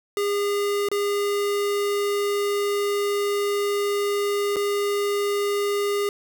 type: tone with dropouts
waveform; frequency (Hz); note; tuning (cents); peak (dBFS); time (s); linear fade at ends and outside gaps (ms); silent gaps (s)
square; 406.7; G#4; -36; -22; 0.17-6.09; 1; 0.887-0.915 / 4.56-4.566
effects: none